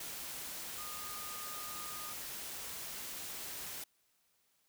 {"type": "tone in noise", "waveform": "sine", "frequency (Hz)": 1226, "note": "D#6", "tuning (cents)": -26, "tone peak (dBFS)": -48, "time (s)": [0.78, 2.13], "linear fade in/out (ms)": 5, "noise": "white", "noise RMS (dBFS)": -44, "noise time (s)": [0, 3.84], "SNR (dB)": -7, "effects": ["white hiss -75 dBFS RMS until 4.68 s"]}